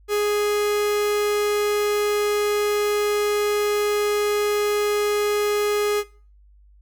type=tone; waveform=45% pulse; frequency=415.3 Hz; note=G#4; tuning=in tune; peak=-19 dBFS; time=0.08-6.04 s; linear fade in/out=50 ms; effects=noise-tail reverb RT60 0.4 s tail -20 dB re dry + added 50 Hz sine -49 dBFS peak until 6.81 s